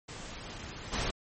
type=noise with level steps; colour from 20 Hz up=pink; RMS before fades=-43 / -32 dBFS; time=0.08-1.11 s; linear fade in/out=10 ms; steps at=0.92 s; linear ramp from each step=20 ms; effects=MP3 32 kbps